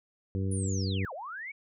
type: harmonic tone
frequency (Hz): 96.2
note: G2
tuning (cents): -32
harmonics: 1 / 2 / 3 / 4 / 5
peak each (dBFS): -29 / -35 / -39 / -41 / -43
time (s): 0.35-1.05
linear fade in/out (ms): 0
type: linear two-way sweep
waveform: sine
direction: down then up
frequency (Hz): 9956 to 490 to 2303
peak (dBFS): -37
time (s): 0.51-1.52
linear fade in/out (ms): 10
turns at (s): 1.13
effects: none